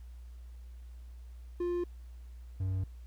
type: tone pair in turn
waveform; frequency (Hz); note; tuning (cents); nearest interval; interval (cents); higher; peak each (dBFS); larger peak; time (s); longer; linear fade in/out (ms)
triangle; 351.1 / 94.46; F4 / F#2; +9 / +36; octave + major seventh; 2273; first; -28; neither; 1.6-1.84 / 2.6-2.84; neither; 5
effects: added 60 Hz sine -45 dBFS peak until 3.06 s + pink hiss -69 dBFS RMS until 3.06 s